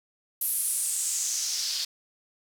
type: noise with band-pass filter sweep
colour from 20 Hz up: white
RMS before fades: -29 dBFS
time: 0.41-1.85 s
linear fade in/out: 5 ms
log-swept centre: 12000 to 4500 Hz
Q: 3.5
effects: none